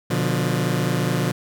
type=chord; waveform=sawtooth; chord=B diminished; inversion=none; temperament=just; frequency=123.47 / 148.16 / 177.8 Hz; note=B2 / D3 / F3; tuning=0 / +16 / +31 cents; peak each=-20 dBFS; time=0.1-1.32 s; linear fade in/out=10 ms; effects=none